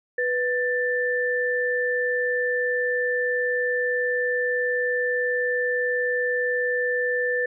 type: tone pair together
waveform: sine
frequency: 493.9 / 1770.8 Hz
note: B4 / A6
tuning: 0 / +11 cents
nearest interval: octave + minor seventh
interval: 2211 cents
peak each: -24 dBFS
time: 0.18-7.46 s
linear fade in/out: 5 ms
effects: none